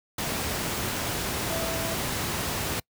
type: tone in noise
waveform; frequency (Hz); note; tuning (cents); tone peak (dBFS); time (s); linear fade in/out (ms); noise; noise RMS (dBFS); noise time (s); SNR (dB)
sine; 659.3; E5; 0; -32; 1.5-1.95; 5; pink; -29; 0.18-2.8; -6
effects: noise-tail reverb RT60 0.1 s tail -26 dB re dry + high-pass 60 Hz 12 dB/octave